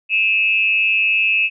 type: tone with amplitude modulation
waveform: sine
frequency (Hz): 2600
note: E7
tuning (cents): -24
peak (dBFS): -10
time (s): 0.09-1.5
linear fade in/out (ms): 50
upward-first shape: sine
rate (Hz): 203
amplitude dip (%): 70
effects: none